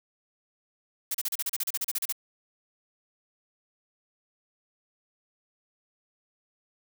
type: noise bursts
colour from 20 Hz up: blue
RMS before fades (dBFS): -29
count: 15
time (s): 1.11-2.125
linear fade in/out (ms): 5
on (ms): 35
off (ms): 35
effects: none